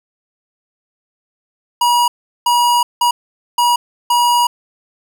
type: tone bursts at uneven times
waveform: square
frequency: 962 Hz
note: B5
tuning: 46 cents flat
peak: -11 dBFS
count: 5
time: 1.81-2.08 / 2.46-2.83 / 3.01-3.11 / 3.58-3.76 / 4.1-4.47 s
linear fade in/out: 5 ms
effects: 8-bit